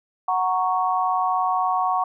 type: chord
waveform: sine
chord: F# major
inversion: none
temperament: equal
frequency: 740 / 932.3 / 1108.7 Hz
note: F#5 / A#5 / C#6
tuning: 0 / 0 / 0 cents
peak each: -22 / -26 / -23 dBFS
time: 0.28-2.04 s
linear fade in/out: 5 ms
effects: none